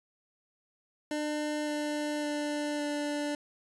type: tone with pitch steps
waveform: 25% pulse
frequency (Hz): 300 / 297.8 / 295.5 / 293.3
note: D4 / D4 / D4 / D4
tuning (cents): +37 / +24 / +11 / -2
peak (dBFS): -27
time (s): 1.11-3.35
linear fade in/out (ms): 2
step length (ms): 560
effects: resampled to 24000 Hz